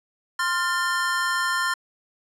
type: chord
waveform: square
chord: F major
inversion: second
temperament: equal with one note detuned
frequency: 1046.5 / 1396.9 / 1788.7 Hz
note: C6 / F6 / A6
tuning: 0 / 0 / +28 cents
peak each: -27 dBFS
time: 0.39-1.74 s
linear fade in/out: 5 ms
effects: low-pass 10000 Hz 12 dB/octave